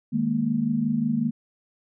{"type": "chord", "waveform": "sine", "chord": "D# suspended fourth", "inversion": "none", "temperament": "equal", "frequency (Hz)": [155.56, 207.7, 233.1], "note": ["D#3", "G#3", "A#3"], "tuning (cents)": [0, 0, 0], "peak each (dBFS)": [-29, -27, -23], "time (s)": [0.12, 1.31], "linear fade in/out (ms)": 20, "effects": []}